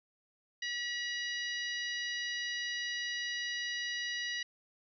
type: harmonic tone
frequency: 965 Hz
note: B5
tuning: 40 cents flat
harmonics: 2 / 3 / 4 / 5 / 6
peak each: -37 / -41 / -43 / -45 / -47 dBFS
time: 0.62-4.43 s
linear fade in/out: 5 ms
effects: none